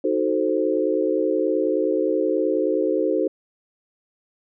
sine chord, D# diminished seventh, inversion none, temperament equal, 311.1 / 370 / 440 / 523.3 Hz, D#4 / F#4 / A4 / C5, 0 / 0 / 0 / 0 cents, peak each -24 dBFS, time 0.04-3.28 s, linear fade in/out 5 ms, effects none

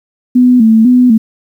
sine tone with vibrato, 235.4 Hz, A#3, 17 cents sharp, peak -3 dBFS, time 0.35-1.18 s, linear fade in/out 10 ms, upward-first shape square, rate 2 Hz, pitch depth 99 cents each way, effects 7-bit

